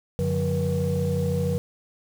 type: tone cluster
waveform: sine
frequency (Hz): 93.2 / 145.4 / 179.1 / 480.8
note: F#2 / D3 / F3 / B4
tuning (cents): +13 / -17 / +44 / -46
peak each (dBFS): -26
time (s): 0.19-1.58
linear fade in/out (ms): 0
effects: tanh soft clip ceiling -16 dBFS + 7-bit